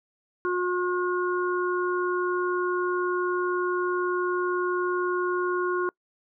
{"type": "harmonic tone", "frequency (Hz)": 359.6, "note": "F#4", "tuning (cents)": -49, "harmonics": [1, 3, 4], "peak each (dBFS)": [-25, -30, -31], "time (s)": [0.45, 5.89], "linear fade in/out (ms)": 0, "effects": ["noise-tail reverb RT60 0.1 s tail -26 dB re dry"]}